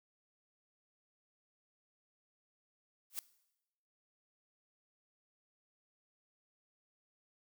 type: noise with exponential growth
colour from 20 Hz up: blue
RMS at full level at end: -35 dBFS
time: 3.1-3.19 s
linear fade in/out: 0 ms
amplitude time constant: 19 ms
effects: noise-tail reverb RT60 0.9 s tail -19 dB re dry